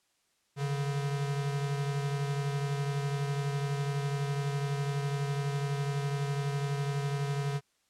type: beating tone pair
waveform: square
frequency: 140.3 / 152.3 Hz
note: C#3 / D#3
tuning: +21 / -37 cents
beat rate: 12 Hz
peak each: -31 / -39 dBFS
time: 0.56-7.61 s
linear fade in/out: 50 ms
effects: white hiss -73 dBFS RMS until 7.89 s + low-pass 9000 Hz 12 dB/octave